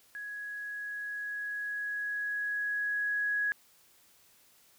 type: tone with level ramp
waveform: sine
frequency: 1669 Hz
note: G#6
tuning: 8 cents sharp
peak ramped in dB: -38 to -27 dBFS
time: 0.15-3.52 s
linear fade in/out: 0 ms
effects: white hiss -63 dBFS RMS until 4.78 s